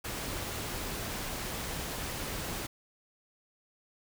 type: noise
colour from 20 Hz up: pink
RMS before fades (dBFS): -37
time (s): 0.04-2.67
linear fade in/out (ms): 10
effects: none